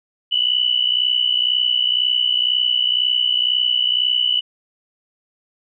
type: tone pair together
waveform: sine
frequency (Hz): 2939 / 3001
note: F#7 / F#7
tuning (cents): -12 / +24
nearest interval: unison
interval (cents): 36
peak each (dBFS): -18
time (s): 0.31-4.41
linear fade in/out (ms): 20
effects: none